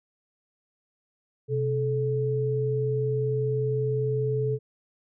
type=tone pair together; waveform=sine; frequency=128.6 / 432.6 Hz; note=C3 / A4; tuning=-30 / -29 cents; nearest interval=octave + major sixth; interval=2101 cents; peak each=-26 dBFS; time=1.48-4.59 s; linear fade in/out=50 ms; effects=none